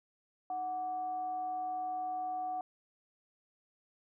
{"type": "tone with frequency modulation", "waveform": "sine", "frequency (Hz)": 739, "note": "F#5", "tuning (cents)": -2, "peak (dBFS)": -34, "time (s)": [0.5, 2.61], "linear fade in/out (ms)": 2, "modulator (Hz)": 426, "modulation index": 0.24, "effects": []}